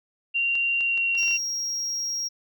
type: tone with pitch glide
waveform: sine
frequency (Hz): 2766 to 2748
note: F7 to F7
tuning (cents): -17 to -29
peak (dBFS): -21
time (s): 0.34-1.38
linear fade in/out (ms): 20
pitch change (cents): -12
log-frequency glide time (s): 0.83-0.99
type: clicks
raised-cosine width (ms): 0.2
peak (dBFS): -24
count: 7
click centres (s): 0.554 / 0.808 / 0.976 / 1.152 / 1.232 / 1.28 / 1.311
type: tone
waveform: triangle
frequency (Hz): 5610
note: F8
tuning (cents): +7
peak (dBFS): -25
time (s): 1.17-2.29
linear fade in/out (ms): 20
effects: none